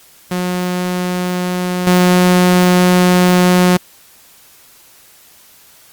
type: tone with level steps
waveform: sawtooth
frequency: 180.3 Hz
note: F#3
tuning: 45 cents flat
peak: -12 / -4 dBFS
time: 0.31-3.77 s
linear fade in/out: 5 ms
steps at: 1.87 s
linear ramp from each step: 2 ms
effects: white hiss -45 dBFS RMS until 5.92 s + Opus 48 kbps